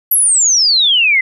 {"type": "exponential sweep", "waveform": "sine", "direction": "down", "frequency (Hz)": [11930, 2004], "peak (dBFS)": -8, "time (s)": [0.11, 1.21], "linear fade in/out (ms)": 5, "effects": []}